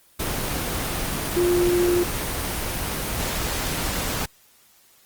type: tone in noise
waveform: sine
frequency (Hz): 352.3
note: F4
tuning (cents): +15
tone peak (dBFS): -17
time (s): 1.36-2.04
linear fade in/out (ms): 10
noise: pink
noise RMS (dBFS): -26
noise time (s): 0.19-4.26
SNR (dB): +6
effects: white hiss -56 dBFS RMS until 5.05 s + Opus 24 kbps